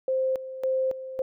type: tone with tremolo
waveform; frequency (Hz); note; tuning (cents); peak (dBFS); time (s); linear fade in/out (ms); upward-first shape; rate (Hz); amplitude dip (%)
sine; 523.3; C5; 0; -22; 0.08-1.22; 2; square; 1.8; 75
effects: none